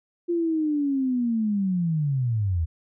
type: linear sweep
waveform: sine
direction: down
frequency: 349.2 to 76.8 Hz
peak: -21 dBFS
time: 0.28-2.66 s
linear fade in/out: 20 ms
effects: none